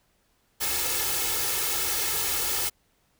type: noise with comb filter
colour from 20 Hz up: white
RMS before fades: -27 dBFS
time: 0.6-2.7 s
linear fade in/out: 20 ms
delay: 2.3 ms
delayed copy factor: +0.85
effects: pink hiss -68 dBFS RMS until 3.19 s